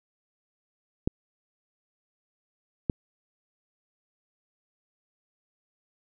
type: clicks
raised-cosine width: 3 ms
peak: -11 dBFS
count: 2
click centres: 1.075 / 2.898 s
effects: none